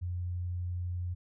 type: tone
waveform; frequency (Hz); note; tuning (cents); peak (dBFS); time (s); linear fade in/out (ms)
sine; 88.8; F2; +29; -32; 0.01-1.15; 20
effects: none